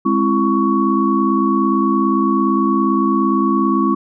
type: tone cluster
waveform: sine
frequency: 207.1 / 264.6 / 334 / 1118 Hz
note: G#3 / C4 / E4 / C#6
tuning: -5 / +20 / +23 / +14 cents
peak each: -18 dBFS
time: 0.05-3.95 s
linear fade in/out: 10 ms
effects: none

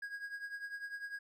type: tone with tremolo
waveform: triangle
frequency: 1642 Hz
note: G#6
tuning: 20 cents flat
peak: -36 dBFS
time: 0.02-1.19 s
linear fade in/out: 5 ms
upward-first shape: triangle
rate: 10 Hz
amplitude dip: 80%
effects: none

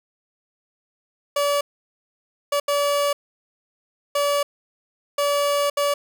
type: tone bursts at uneven times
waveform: 30% pulse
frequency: 574 Hz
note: D5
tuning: 40 cents flat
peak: -16 dBFS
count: 6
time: 1.36-1.61 / 2.52-2.6 / 2.68-3.13 / 4.15-4.43 / 5.18-5.7 / 5.77-5.94 s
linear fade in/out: 5 ms
effects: none

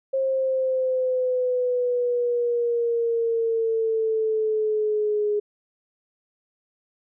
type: exponential sweep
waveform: sine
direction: down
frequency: 535 to 415.3 Hz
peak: -20 dBFS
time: 0.13-5.4 s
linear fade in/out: 10 ms
effects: none

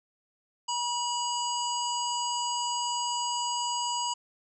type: harmonic tone with a mistuned harmonic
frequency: 964 Hz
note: B5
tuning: 42 cents flat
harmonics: 1 / 3 / 5 / 7 / 8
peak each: -30 / -35 / -37 / -38 / -39 dBFS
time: 0.68-4.14 s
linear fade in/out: 10 ms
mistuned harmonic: 3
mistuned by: +16 cents
effects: none

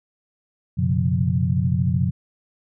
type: tone cluster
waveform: sine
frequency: 92 / 123.5 / 137 / 177.9 Hz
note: F#2 / B2 / C#3 / F3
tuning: -9 / 0 / -20 / +32 cents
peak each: -23 dBFS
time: 0.77-2.11 s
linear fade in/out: 20 ms
effects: none

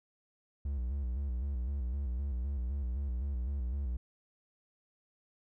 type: tone with vibrato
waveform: triangle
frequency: 65.41 Hz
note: C2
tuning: in tune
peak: -30 dBFS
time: 0.65-3.97 s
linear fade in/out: 5 ms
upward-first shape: square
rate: 3.9 Hz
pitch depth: 120 cents each way
effects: none

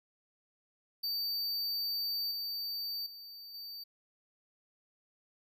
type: tone with level steps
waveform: square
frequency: 4610 Hz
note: D8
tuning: 33 cents flat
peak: -33 / -36 / -47 / -43 dBFS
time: 1.03-3.84 s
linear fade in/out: 10 ms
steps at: 2.31 / 3.06 / 3.54 s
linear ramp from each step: 5 ms
effects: none

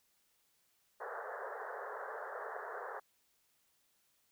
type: band-pass noise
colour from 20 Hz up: pink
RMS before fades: -44 dBFS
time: 1-3 s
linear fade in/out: 10 ms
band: 410 to 1800 Hz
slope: 96 dB/octave
effects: white hiss -75 dBFS RMS until 4.31 s

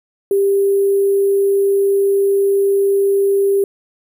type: tone with sample-and-hold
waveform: sine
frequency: 396 Hz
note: G4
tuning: 18 cents sharp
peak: -11 dBFS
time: 0.31-3.64 s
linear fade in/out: 2 ms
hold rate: 11025 Hz
effects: none

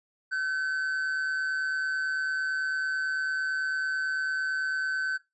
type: tone with amplitude modulation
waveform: triangle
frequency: 1527 Hz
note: G6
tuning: 46 cents flat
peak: -23 dBFS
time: 0.31-5.18 s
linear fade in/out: 20 ms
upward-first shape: sine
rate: 149 Hz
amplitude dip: 50%
effects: noise-tail reverb RT60 0.2 s tail -18 dB re dry + resampled to 22050 Hz

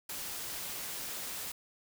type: noise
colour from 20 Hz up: white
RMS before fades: -40 dBFS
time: 0.09-1.52 s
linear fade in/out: 5 ms
effects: none

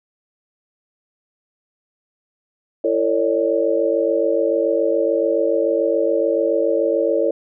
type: tone cluster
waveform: sine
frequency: 334.7 / 451.3 / 553 / 600 Hz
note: E4 / A4 / C#5 / D5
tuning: +26 / +44 / -4 / +37 cents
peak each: -22 / -20 / -19 / -24 dBFS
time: 2.84-7.31 s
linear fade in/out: 5 ms
effects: none

